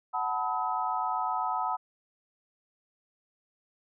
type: chord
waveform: sine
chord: B dominant seventh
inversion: second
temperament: equal with one note detuned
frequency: 740 / 880 / 987.8 / 1276.5 Hz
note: F#5 / A5 / B5 / D#6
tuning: 0 / 0 / 0 / +44 cents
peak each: -33 dBFS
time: 0.13-1.77 s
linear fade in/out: 20 ms
effects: none